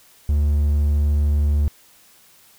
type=tone; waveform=triangle; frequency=73.42 Hz; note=D2; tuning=in tune; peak=-13 dBFS; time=0.29-1.68 s; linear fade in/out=0 ms; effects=white hiss -52 dBFS RMS until 2.58 s